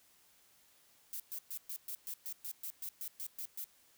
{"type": "noise bursts", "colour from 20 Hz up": "violet", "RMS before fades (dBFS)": -42, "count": 14, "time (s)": [1.13, 3.642], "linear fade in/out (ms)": 0, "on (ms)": 68, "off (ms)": 120, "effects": ["white hiss -67 dBFS RMS until 3.97 s"]}